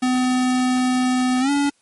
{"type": "tone with pitch glide", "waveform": "square", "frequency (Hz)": [253.3, 284.3], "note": ["B3", "C#4"], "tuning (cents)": [44, 44], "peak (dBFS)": -17, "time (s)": [0.02, 1.7], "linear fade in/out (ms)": 10, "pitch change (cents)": 200, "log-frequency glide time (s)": [1.4, 1.5], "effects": ["white hiss -62 dBFS RMS until 1.81 s", "MP3 48 kbps"]}